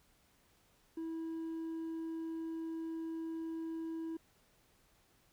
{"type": "tone with hard clipping", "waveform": "sine", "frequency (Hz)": 325.8, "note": "E4", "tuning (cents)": -20, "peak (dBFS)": -39, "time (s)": [0.97, 4.17], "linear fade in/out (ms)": 5, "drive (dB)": 2, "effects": ["pink hiss -70 dBFS RMS until 5.32 s"]}